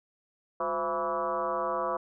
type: tone with frequency modulation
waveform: sine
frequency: 830.6 Hz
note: G#5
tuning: in tune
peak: -27 dBFS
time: 0.6-1.97 s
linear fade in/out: 5 ms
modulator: 157 Hz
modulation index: 2.7
effects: none